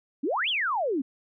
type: exponential two-way sweep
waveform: sine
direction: up then down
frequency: 246.9 to 3500 to 246.9 Hz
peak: -24 dBFS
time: 0.23-1.02 s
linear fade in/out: 10 ms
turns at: 0.49 s
effects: none